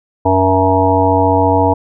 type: harmonic tone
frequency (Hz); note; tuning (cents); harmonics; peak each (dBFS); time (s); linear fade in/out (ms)
94.4; F#2; +35; 1 / 3 / 5 / 7 / 9 / 10; -16 / -16 / -16 / -16 / -16 / -16; 0.25-1.74; 10
effects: none